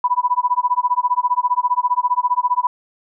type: tone with tremolo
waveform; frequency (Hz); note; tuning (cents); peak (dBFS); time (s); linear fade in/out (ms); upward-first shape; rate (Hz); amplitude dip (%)
sine; 987.8; B5; 0; -11; 0.04-2.67; 2; sine; 15; 100
effects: none